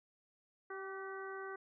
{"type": "harmonic tone with a mistuned harmonic", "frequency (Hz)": 387, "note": "G4", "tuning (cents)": -22, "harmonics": [1, 2, 3, 4, 5], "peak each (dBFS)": [-45, -52, -49, -49, -54], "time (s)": [0.7, 1.56], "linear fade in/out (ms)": 5, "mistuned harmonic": 4, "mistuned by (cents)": -30, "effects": []}